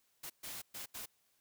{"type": "noise bursts at uneven times", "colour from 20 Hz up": "white", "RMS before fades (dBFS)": -45, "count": 4, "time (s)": [[0.23, 0.3], [0.43, 0.62], [0.74, 0.86], [0.94, 1.06]], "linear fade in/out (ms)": 10, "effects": ["white hiss -75 dBFS RMS until 1.4 s"]}